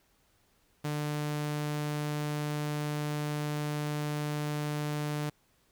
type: tone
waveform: sawtooth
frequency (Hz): 148.9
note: D3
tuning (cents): +24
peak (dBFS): -27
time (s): 0.84-5.3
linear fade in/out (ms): 10
effects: pink hiss -69 dBFS RMS until 5.71 s